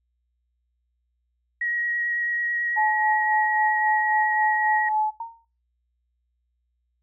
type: tone with vibrato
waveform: sine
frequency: 1900 Hz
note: A#6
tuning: 33 cents sharp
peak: -23 dBFS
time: 1.61-4.89 s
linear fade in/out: 5 ms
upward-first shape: triangle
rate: 9.1 Hz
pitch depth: 13 cents each way
type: tone with tremolo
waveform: sine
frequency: 859 Hz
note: A5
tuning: 42 cents flat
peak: -19 dBFS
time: 2.76-5.11 s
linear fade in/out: 20 ms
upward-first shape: sine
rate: 3.7 Hz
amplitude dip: 45%
type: tone with exponential decay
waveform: sine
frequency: 919 Hz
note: A#5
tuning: 25 cents flat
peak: -26 dBFS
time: 5.2-5.45 s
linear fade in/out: 5 ms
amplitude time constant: 53 ms
effects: noise-tail reverb RT60 0.3 s tail -22 dB re dry + added 60 Hz sine -70 dBFS peak until 7.02 s